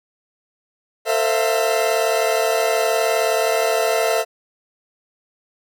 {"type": "chord", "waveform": "40% pulse", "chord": "F major seventh", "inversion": "first", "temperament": "equal with one note detuned", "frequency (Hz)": [450.5, 523.3, 659.3, 698.5], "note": ["A4", "C5", "E5", "F5"], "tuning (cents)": [41, 0, 0, 0], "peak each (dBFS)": [-21, -24, -19, -24], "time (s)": [1.05, 4.25], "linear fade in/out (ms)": 50, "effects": []}